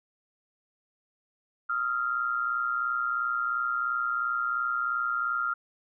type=tone pair together; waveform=sine; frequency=1263.1 / 1386 Hz; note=D#6 / F6; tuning=+26 / -14 cents; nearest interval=major second; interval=160 cents; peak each=-32 / -27 dBFS; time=1.69-5.54 s; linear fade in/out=10 ms; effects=none